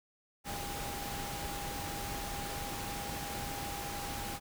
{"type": "tone in noise", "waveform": "sine", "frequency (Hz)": 808, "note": "G#5", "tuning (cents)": -48, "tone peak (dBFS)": -43, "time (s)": [0.44, 4.4], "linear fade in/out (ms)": 50, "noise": "pink", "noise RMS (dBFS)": -40, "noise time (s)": [0.44, 4.4], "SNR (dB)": -6, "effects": []}